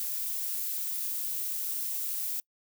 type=noise; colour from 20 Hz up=violet; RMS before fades=-33 dBFS; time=0-2.4 s; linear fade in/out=0 ms; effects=noise-tail reverb RT60 0.1 s tail -26 dB re dry